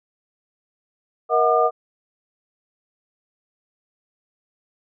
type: tone cluster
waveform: sine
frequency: 473 / 637 / 733 / 1205 Hz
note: A#4 / D#5 / F#5 / D6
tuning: +25 / +41 / -16 / +44 cents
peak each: -20 dBFS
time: 1.29-1.71 s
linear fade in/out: 50 ms
effects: none